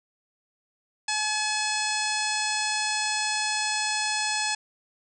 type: harmonic tone with a mistuned harmonic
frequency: 853 Hz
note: G#5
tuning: 46 cents sharp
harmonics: 1 / 2 / 3 / 4 / 5 / 6 / 7 / 8 / 9 / 10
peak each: -31 / -32 / -32 / -36 / -34 / -33 / -39 / -37 / -37 / -36 dBFS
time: 1.08-4.55 s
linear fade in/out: 5 ms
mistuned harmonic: 9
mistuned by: +44 cents
effects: none